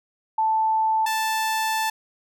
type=tone pair in turn; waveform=sine / sawtooth; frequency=880 / 880 Hz; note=A5 / A5; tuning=0 / 0 cents; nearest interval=unison; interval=0 cents; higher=neither; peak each=-18 dBFS; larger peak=neither; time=0.38-1.06 / 1.06-1.9 s; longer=second; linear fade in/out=5 ms; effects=none